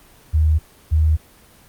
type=tone pair in turn; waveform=sine; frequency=77.78 / 78.07 Hz; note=D#2 / D#2; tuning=0 / +6 cents; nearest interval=unison; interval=6 cents; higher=second; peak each=-12 dBFS; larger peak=neither; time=0.33-0.59 / 0.91-1.17 s; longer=neither; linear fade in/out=20 ms; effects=pink hiss -49 dBFS RMS until 1.68 s + Opus 24 kbps